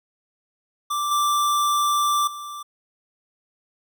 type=tone with level steps; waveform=square; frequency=1174.7 Hz; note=D6; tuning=in tune; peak=-23 / -19 / -33 dBFS; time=0.9-2.63 s; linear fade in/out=10 ms; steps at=1.11 / 2.27 s; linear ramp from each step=5 ms; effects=none